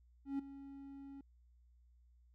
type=tone with ADSR envelope; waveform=triangle; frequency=276.1 Hz; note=C#4; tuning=7 cents flat; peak=-32 dBFS; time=0.25-1.21 s; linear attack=140 ms; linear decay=8 ms; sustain=-15 dB; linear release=3 ms; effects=added 60 Hz sine -64 dBFS peak until 2.34 s